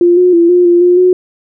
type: tone with pitch steps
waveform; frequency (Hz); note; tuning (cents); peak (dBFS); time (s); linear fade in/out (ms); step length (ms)
sine; 348.7 / 361.1 / 339.7 / 356 / 347.5 / 355.5 / 364.7; F4 / F#4 / F4 / F4 / F4 / F4 / F#4; -3 / -42 / -48 / +33 / -9 / +31 / -25; -4; 0.01-1.13; 2; 160
effects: none